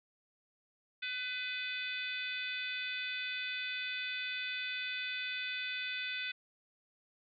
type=harmonic tone; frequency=502 Hz; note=B4; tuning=28 cents sharp; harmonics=3 / 4 / 5 / 6 / 7 / 8 / 9; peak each=-42 / -44 / -40 / -52 / -42 / -53 / -54 dBFS; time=1.02-6.32 s; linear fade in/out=10 ms; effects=none